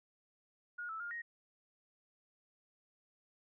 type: tone with pitch steps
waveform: sine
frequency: 1436 / 1314 / 1412 / 1874 Hz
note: F6 / E6 / F6 / A#6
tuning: +48 / -6 / +19 / +9 cents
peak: -40 dBFS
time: 0.78-1.22 s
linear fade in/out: 10 ms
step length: 110 ms
effects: none